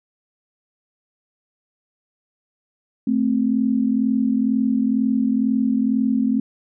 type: tone pair together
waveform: sine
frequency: 220 / 262.1 Hz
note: A3 / C4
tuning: 0 / +3 cents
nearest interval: minor third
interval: 303 cents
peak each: -19 dBFS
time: 3.07-6.4 s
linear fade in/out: 5 ms
effects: none